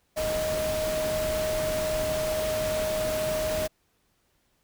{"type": "tone in noise", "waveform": "sine", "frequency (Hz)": 623, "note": "D#5", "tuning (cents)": 2, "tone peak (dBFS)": -26, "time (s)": [0.16, 3.68], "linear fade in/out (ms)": 20, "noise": "pink", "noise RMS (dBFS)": -33, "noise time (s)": [0.16, 3.68], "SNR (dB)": 4, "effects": ["pink hiss -70 dBFS RMS until 4.63 s"]}